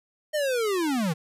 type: linear sweep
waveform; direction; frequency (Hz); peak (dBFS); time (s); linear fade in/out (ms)
square; down; 622.3 to 146.83; -24; 0.33-1.14; 20
effects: resampled to 32000 Hz + 11-bit